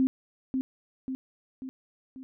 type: tone with echo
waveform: sine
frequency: 261.6 Hz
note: C4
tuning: in tune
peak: -20 dBFS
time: 0-0.07 s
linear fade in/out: 0 ms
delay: 540 ms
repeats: 4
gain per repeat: -5 dB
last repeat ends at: 2.23 s
effects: none